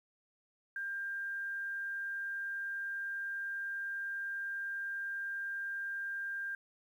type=tone with quantisation; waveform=sine; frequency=1595 Hz; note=G6; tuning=30 cents sharp; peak=-36 dBFS; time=0.76-6.55 s; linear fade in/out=2 ms; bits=11; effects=none